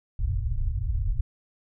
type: low-pass noise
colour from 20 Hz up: pink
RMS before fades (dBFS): -26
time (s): 0.19-1.21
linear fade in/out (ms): 5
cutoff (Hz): 120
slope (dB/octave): 96
effects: none